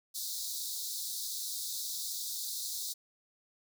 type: high-pass noise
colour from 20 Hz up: pink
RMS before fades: -38 dBFS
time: 0.14-2.94 s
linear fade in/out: 20 ms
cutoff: 3700 Hz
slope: 96 dB/octave
effects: none